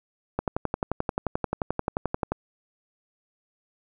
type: click train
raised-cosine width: 1 ms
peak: -11 dBFS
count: 23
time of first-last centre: 0.39-2.32 s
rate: 11.4 Hz
effects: none